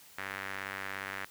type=tone with band-pass filter; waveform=sawtooth; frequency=97.2 Hz; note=G2; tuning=14 cents flat; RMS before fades=-40 dBFS; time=0.18-1.25 s; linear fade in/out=0 ms; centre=1800 Hz; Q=2.4; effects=white hiss -56 dBFS RMS until 1.3 s